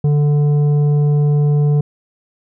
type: tone with tanh clipping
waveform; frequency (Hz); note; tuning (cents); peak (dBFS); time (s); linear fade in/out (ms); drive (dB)
triangle; 146.83; D3; 0; -12; 0.04-1.81; 5; 12
effects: none